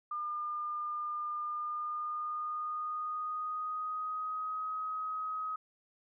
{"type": "tone with pitch glide", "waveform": "sine", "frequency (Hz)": [1206, 1265.2], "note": ["D6", "D#6"], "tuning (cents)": [46, 29], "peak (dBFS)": -34, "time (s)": [0.11, 5.56], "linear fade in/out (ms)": 5, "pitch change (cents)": 83, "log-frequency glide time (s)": [1.43, 4.7], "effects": []}